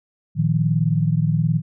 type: chord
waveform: sine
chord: Bb suspended fourth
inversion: none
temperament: equal with one note detuned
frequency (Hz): 114.41 / 155.56 / 174.61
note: Bb2 / Eb3 / F3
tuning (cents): -32 / 0 / 0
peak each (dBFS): -22 / -18 / -23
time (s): 0.35-1.62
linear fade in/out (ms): 50
effects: none